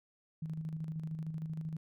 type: tone with tremolo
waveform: sine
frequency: 158.8 Hz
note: D#3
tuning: 36 cents sharp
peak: -35 dBFS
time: 0.42-1.77 s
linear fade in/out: 5 ms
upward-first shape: square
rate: 13 Hz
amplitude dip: 45%
effects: none